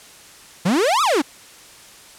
45% pulse exponential two-way sweep, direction up then down, 160.8 to 1335 to 254.7 Hz, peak -15 dBFS, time 0.65-1.22 s, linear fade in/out 10 ms, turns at 1.02 s, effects white hiss -44 dBFS RMS until 2.18 s + low-pass 10000 Hz 12 dB/octave

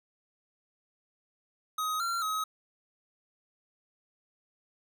square tone with pitch steps, 1259 / 1371 / 1271 Hz, D#6 / F6 / D#6, +20 / -32 / +36 cents, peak -30 dBFS, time 1.78-2.44 s, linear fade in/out 5 ms, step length 220 ms, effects none

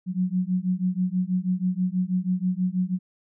sine beating tone pair, 180.1 / 186.3 Hz, F#3 / F#3, -46 / +12 cents, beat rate 6.2 Hz, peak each -25 / -25 dBFS, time 0.06-2.99 s, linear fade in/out 50 ms, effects none

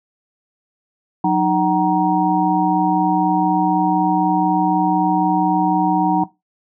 sine tone cluster, 182.2 / 308.3 / 756 / 940 Hz, F#3 / D#4 / F#5 / A#5, -26 / -16 / +37 / +14 cents, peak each -19 dBFS, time 1.24-6.24 s, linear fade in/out 5 ms, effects noise-tail reverb RT60 0.2 s tail -18 dB re dry

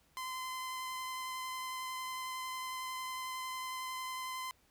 sawtooth tone with vibrato, 1030 Hz, C6, 28 cents flat, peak -35 dBFS, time 0.17-4.51 s, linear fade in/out 0 ms, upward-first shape sine, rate 11 Hz, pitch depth 9 cents each way, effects pink hiss -70 dBFS RMS until 4.7 s

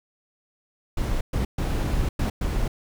brown noise bursts at uneven times, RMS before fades -24 dBFS, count 5, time 0.97-1.21 / 1.33-1.45 / 1.58-2.09 / 2.19-2.3 / 2.41-2.68 s, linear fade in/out 5 ms, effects none

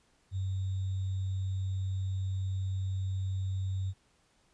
sine tone with sample-and-hold, 95.1 Hz, F#2, 48 cents sharp, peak -30 dBFS, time 0.31-3.94 s, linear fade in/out 50 ms, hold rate 3675 Hz, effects pink hiss -69 dBFS RMS until 4.53 s + resampled to 22050 Hz

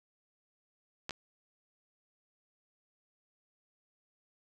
clicks, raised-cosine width 0.2 ms, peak -20 dBFS, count 2, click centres 1.094 / 1.108 s, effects none

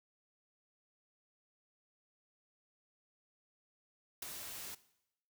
white noise with ADSR envelope, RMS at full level -39 dBFS, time 4.22-4.75 s, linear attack 5 ms, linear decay 11 ms, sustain -7 dB, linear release 8 ms, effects noise-tail reverb RT60 0.8 s tail -18 dB re dry

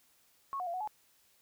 sine tone with pitch steps, 1099 / 729 / 685 / 738 / 852 Hz, C#6 / F#5 / F5 / F#5 / G#5, -15 / -26 / -34 / -5 / +44 cents, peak -34 dBFS, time 0.53-0.875 s, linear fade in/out 0 ms, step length 69 ms, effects white hiss -68 dBFS RMS until 1.41 s

